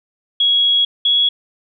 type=tone pair in turn; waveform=sine; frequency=3325 / 3348 Hz; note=G#7 / G#7; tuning=+1 / +13 cents; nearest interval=unison; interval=12 cents; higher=second; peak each=-11 dBFS; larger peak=neither; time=0.4-0.85 / 1.05-1.29 s; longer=first; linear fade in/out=5 ms; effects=none